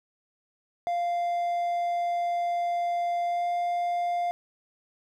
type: tone with pitch glide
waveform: triangle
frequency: 696 to 700.4 Hz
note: F5 to F5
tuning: -6 to +5 cents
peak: -23 dBFS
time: 0.87-4.31 s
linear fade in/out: 0 ms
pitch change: +11 cents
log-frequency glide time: 3.25-3.47 s
effects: none